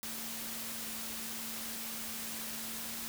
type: tone in noise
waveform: sine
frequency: 225.2 Hz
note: A3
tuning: 40 cents sharp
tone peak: -49 dBFS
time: 0.03-3.08 s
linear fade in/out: 0 ms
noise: white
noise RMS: -41 dBFS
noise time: 0.03-3.08 s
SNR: -11 dB
effects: none